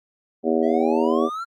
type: harmonic tone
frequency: 80.4 Hz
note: E2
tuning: 43 cents flat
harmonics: 3 / 4 / 5 / 6 / 7 / 8 / 9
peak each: -23 / -24 / -22 / -31 / -25 / -31 / -30 dBFS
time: 0.43-1.3 s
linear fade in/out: 50 ms
type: exponential sweep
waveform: triangle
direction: up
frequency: 633 to 1396.9 Hz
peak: -25 dBFS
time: 0.62-1.45 s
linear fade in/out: 20 ms
effects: Opus 48 kbps